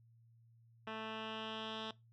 10% pulse tone with low-pass filter sweep, 220 Hz, A3, in tune, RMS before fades -44 dBFS, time 0.87-1.91 s, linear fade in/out 2 ms, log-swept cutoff 2400 to 3600 Hz, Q 3.7, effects noise-tail reverb RT60 0.2 s tail -20 dB re dry + added 115 Hz sine -63 dBFS peak until 2.12 s

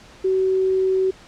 sine tone, 378.1 Hz, F#4, 38 cents sharp, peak -16 dBFS, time 0.24-1.11 s, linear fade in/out 10 ms, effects pink hiss -46 dBFS RMS until 1.27 s + low-pass 6000 Hz 12 dB/octave

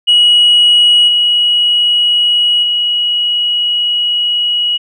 sine tone with level steps, 2911 Hz, F#7, 29 cents flat, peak -3 / -7 / -10 dBFS, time 0.07-4.78 s, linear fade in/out 20 ms, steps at 1.07 / 2.62 s, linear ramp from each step 20 ms, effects tanh soft clip ceiling -2 dBFS

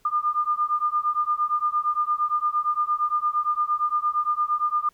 sine beating tone pair, 1204 / 1212.7 Hz, D6 / D#6, +43 / -45 cents, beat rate 8.7 Hz, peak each -24 dBFS, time 0.05-4.89 s, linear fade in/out 5 ms, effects pink hiss -63 dBFS RMS until 4.93 s

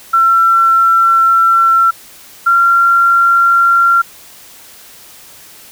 sine tone pair in turn, 1351 / 1376.2 Hz, E6 / F6, +42 / -26 cents, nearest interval unison, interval 32 cents, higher second, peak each -6 dBFS, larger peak neither, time 0.13-1.91 / 2.46-4.02 s, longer first, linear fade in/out 10 ms, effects white hiss -38 dBFS RMS until 5.71 s

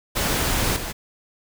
pink noise with level steps, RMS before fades -22 / -30 dBFS, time 0.15-0.93 s, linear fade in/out 20 ms, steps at 0.76 s, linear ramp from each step 5 ms, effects none

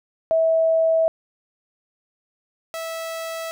sine / sawtooth tone pair in turn, 650 / 654.1 Hz, E5 / E5, -24 / -14 cents, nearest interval unison, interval 10 cents, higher second, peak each -15 / -24 dBFS, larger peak first, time 0.31-1.08 / 2.74-3.51 s, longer neither, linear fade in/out 0 ms, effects none

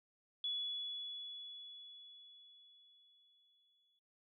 sine tone with exponential decay, 3405 Hz, G#7, 42 cents sharp, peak -36 dBFS, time 0.44-3.99 s, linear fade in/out 2 ms, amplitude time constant 770 ms, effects noise-tail reverb RT60 0.3 s tail -20 dB re dry

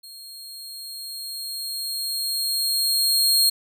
sawtooth tone with level ramp, 4248 Hz, C8, 25 cents sharp, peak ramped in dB -37 to -12 dBFS, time 0.03-3.5 s, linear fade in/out 10 ms, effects none

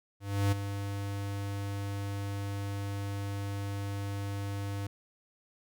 square tone with ADSR envelope, 100 Hz, G2, 35 cents sharp, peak -24 dBFS, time 0.2-4.87 s, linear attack 320 ms, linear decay 13 ms, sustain -10 dB, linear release 4 ms, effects none

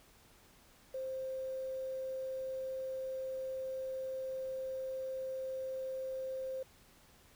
sine tone with quantisation, 525 Hz, C5, 6 cents sharp, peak -37 dBFS, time 0.94-6.63 s, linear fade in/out 5 ms, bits 10, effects pink hiss -63 dBFS RMS until 7.35 s

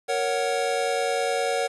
square chord, F# major, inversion first, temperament equal with one note detuned, 466.2 / 556 / 740 Hz, A#4 / C#5 / F#5, 0 / +5 / 0 cents, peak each -28 dBFS, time 0.08-1.68 s, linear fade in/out 20 ms, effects resampled to 24000 Hz + 8-bit

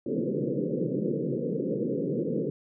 white band-pass noise, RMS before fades -29 dBFS, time 0.06-2.5 s, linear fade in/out 2 ms, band 130 to 520 Hz, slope 96 dB/octave, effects none

